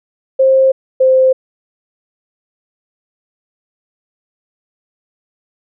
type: tone pair in turn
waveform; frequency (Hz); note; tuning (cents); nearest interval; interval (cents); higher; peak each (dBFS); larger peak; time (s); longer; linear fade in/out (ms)
sine; 530 / 521.2; C5 / C5; +22 / -7; unison; 29; first; -6; neither; 0.39-0.72 / 1-1.33; neither; 10
effects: none